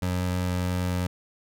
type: tone with pitch glide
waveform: 25% pulse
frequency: 90.6 to 89.97 Hz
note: F#2 to F#2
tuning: -36 to -48 cents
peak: -21 dBFS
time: 0.02-1.07 s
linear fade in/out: 5 ms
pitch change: -12 cents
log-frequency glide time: 0.3-0.78 s
effects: none